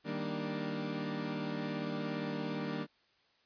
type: chord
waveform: 30% pulse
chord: Eb major seventh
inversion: none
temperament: equal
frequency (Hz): 155.56 / 196 / 233.1 / 293.7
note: Eb3 / G3 / Bb3 / D4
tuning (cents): 0 / 0 / 0 / 0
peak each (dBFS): -39 / -39 / -38 / -38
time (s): 0.04-2.87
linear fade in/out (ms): 50
effects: white hiss -70 dBFS RMS until 3.45 s + resampled to 11025 Hz